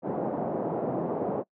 white band-pass noise, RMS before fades -30 dBFS, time 0.02-1.44 s, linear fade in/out 50 ms, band 150 to 690 Hz, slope 24 dB/octave, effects noise-tail reverb RT60 0.1 s tail -23 dB re dry

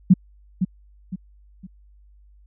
sine tone with echo, 185 Hz, F#3, in tune, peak -7 dBFS, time 0.1-0.14 s, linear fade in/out 10 ms, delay 510 ms, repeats 3, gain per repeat -9 dB, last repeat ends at 1.67 s, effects added 50 Hz sine -49 dBFS peak until 2.46 s

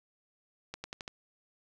accelerating click train, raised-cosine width 0.2 ms, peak -22 dBFS, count 5, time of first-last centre 0.74-1.079 s, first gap 100 ms, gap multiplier 0.89, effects none

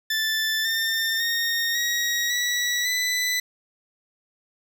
20% pulse tone with pitch steps, 1760 / 1804.3 / 1849.6 / 1896.2 / 1943.8 / 1992.7 Hz, A6 / A6 / A#6 / A#6 / B6 / B6, 0 / +43 / -14 / +29 / -28 / +15 cents, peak -17 dBFS, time 0.1-3.4 s, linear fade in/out 5 ms, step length 550 ms, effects none

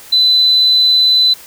sine tone, 4011 Hz, B7, 26 cents sharp, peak -7 dBFS, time 0.12-1.34 s, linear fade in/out 10 ms, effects white hiss -37 dBFS RMS until 1.46 s

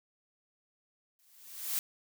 blue noise with exponential growth, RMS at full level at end -30 dBFS, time 1.19-1.79 s, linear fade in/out 1 ms, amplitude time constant 130 ms, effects none

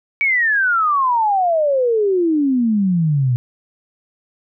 sine exponential sweep, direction down, 2288 to 119.4 Hz, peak -13 dBFS, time 0.21-3.36 s, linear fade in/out 0 ms, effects none

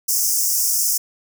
pink high-pass noise, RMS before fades -19 dBFS, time 0.08-0.98 s, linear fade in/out 10 ms, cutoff 5200 Hz, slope 96 dB/octave, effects none

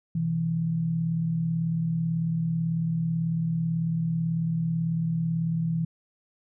sine tone pair together, 126.2 / 164.35 Hz, B2 / E3, +38 / -5 cents, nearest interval perfect fourth, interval 457 cents, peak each -33 / -24 dBFS, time 0.15-5.85 s, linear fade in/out 5 ms, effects none

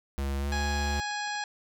square tone with pitch glide, 68.9 to 72.28 Hz, C#2 to D2, -10 to -27 cents, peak -29 dBFS, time 0.18-1 s, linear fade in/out 0 ms, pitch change +83 cents, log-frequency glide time 0.37-0.56 s
harmonic tone, 830.6 Hz, G#5, in tune, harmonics 1 / 2 / 3 / 4 / 5 / 6 / 7 / 9, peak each -34 / -35 / -42 / -43 / -41 / -46 / -45 / -46 dBFS, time 0.52-1.44 s, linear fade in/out 2 ms
clicks, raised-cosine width 0.3 ms, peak -36 dBFS, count 5, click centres 0.865 / 0.992 / 1.112 / 1.276 / 1.354 s
effects none

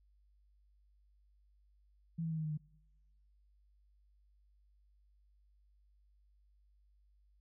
sine tone with pitch steps, 165.3 / 162.46 / 159.67 / 156.93 / 154.23 / 151.58 Hz, E3 / E3 / D#3 / D#3 / D#3 / D#3, +5 / -25 / +45 / +15 / -15 / -45 cents, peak -35 dBFS, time 2.18-2.576 s, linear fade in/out 10 ms, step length 66 ms, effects noise-tail reverb RT60 1.0 s tail -24 dB re dry + added 50 Hz sine -66 dBFS peak until 7.4 s

